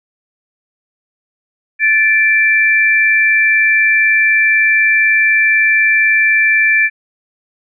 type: tone pair together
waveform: sine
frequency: 1748 / 2349 Hz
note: A6 / D7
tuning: -12 / 0 cents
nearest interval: perfect fourth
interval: 512 cents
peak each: -11 dBFS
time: 1.79-6.9 s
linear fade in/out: 50 ms
effects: none